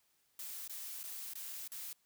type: noise with dropouts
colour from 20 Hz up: blue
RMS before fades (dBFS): -45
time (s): 0.39-1.93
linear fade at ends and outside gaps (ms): 2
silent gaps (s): 0.678-0.695 / 1.032-1.038 / 1.336-1.353 / 1.677-1.718
effects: white hiss -75 dBFS RMS until 2.05 s